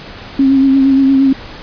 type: tone with vibrato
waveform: sine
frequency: 270 Hz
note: C#4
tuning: 45 cents flat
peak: -6 dBFS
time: 0.39-1.33 s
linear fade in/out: 5 ms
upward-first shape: sine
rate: 8.6 Hz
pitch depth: 28 cents each way
effects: pink hiss -31 dBFS RMS until 1.62 s + resampled to 11025 Hz